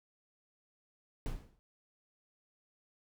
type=noise with exponential decay; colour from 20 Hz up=brown; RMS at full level=-33 dBFS; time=1.26-1.59 s; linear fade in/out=0 ms; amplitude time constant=71 ms; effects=none